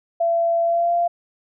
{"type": "tone with pitch glide", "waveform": "sine", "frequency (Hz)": [675, 690.8], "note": ["E5", "F5"], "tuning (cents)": [41, -19], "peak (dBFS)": -16, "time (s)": [0.2, 1.08], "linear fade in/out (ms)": 10, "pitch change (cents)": 40, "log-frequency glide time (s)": [0.64, 0.93], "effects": []}